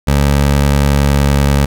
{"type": "tone with pitch glide", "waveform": "20% pulse", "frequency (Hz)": [70.8, 70.23], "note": ["C#2", "C#2"], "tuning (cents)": [37, 23], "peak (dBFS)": -4, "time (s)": [0.07, 1.66], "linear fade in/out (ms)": 10, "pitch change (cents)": -14, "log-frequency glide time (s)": [0.71, 1.51], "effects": []}